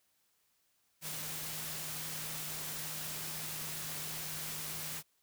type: tone in noise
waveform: sine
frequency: 155.56 Hz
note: D#3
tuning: in tune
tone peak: -50 dBFS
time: 1.01-5.03 s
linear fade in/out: 50 ms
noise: white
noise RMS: -41 dBFS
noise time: 1.01-5.03 s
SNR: -12 dB
effects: white hiss -75 dBFS RMS until 5.22 s